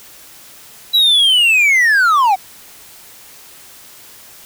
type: linear sweep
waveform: triangle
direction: down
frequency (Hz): 3951 to 727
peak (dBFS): -7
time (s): 0.93-2.36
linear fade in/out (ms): 20
effects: white hiss -40 dBFS RMS until 4.45 s